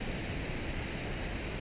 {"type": "noise with comb filter", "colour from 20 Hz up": "pink", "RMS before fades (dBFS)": -36, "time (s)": [0, 1.6], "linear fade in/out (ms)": 10, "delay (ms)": 0.43, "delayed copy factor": 0.5, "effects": ["resampled to 8000 Hz"]}